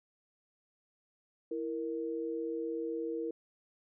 sine tone pair together, 329.7 / 466.2 Hz, E4 / A#4, 0 / 0 cents, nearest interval tritone, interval 600 cents, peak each -37 / -36 dBFS, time 1.51-3.31 s, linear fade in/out 5 ms, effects none

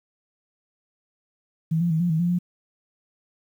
sine tone with pitch steps, 161.5 / 172.4 / 159.8 / 175.3 / 159.2 / 174.1 / 176.8 Hz, E3 / F3 / D#3 / F3 / D#3 / F3 / F3, -35 / -22 / +47 / +7 / +40 / -5 / +22 cents, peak -19 dBFS, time 1.71-2.389 s, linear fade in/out 10 ms, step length 97 ms, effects 9-bit

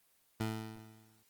20% pulse tone with exponential decay, 110 Hz, A2, in tune, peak -26 dBFS, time 0.4-1.23 s, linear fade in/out 5 ms, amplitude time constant 180 ms, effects white hiss -71 dBFS RMS until 1.29 s + Opus 24 kbps

